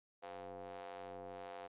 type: ring-modulated tone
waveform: sawtooth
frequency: 92.5 Hz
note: F#2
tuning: in tune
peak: -40 dBFS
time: 0.22-1.68 s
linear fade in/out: 20 ms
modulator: 602 Hz
effects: resampled to 8000 Hz